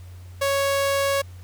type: tone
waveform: sawtooth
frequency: 554.4 Hz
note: C#5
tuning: in tune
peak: -16 dBFS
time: 0.41-1.22 s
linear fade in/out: 10 ms
effects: added 90 Hz sine -38 dBFS peak until 1.43 s + pink hiss -54 dBFS RMS until 1.43 s